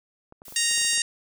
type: clicks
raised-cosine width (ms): 1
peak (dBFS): -32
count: 10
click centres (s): 0.324 / 0.419 / 0.482 / 0.524 / 0.713 / 0.778 / 0.815 / 0.849 / 0.932 / 0.977
type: noise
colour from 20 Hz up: blue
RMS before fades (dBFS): -44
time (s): 0.45-0.96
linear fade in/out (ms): 5
type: harmonic tone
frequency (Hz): 932.3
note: A#5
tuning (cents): 0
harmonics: 2 / 3 / 4 / 5 / 6 / 7 / 8 / 9 / 10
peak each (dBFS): -30 / -30 / -30 / -30 / -30 / -30 / -30 / -30 / -30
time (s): 0.56-1.02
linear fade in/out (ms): 2
effects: none